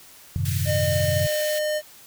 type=chord; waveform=sine; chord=F# diminished seventh; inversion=none; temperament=equal with one note detuned; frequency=92.5 / 107.43 / 130.81 / 155.56 Hz; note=F#2 / A2 / C3 / Eb3; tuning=0 / -41 / 0 / 0 cents; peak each=-25 / -30 / -27 / -30 dBFS; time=0.36-1.27 s; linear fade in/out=0 ms
type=high-pass noise; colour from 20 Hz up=white; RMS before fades=-33 dBFS; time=0.45-1.59 s; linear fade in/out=5 ms; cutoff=1500 Hz; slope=48 dB/octave
type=tone; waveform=square; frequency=608 Hz; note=D#5; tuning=40 cents flat; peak=-23 dBFS; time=0.65-1.82 s; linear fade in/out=50 ms
effects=white hiss -48 dBFS RMS until 2.06 s